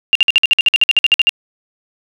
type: tone bursts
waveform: sine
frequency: 2794 Hz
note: F7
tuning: in tune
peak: -6 dBFS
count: 16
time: 0.13-1.293 s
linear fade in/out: 0 ms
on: 23 ms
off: 53 ms
effects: none